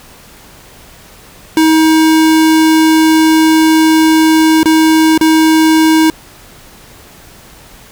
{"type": "tone with dropouts", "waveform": "square", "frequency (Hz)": 317.6, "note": "D#4", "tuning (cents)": 36, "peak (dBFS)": -6, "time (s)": [1.57, 6.1], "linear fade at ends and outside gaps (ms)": 1, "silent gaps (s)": [[4.631, 4.657], [5.177, 5.211]], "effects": ["pink hiss -38 dBFS RMS until 7.91 s"]}